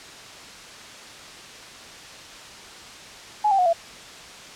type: tone with pitch steps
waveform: sine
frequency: 843 / 782 / 725.4 / 673 Hz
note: G#5 / G5 / F#5 / E5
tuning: +26 / -4 / -34 / +36 cents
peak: -16 dBFS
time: 3.44-3.732 s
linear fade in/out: 10 ms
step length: 73 ms
effects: white hiss -41 dBFS RMS until 4.55 s + low-pass 6000 Hz 12 dB/octave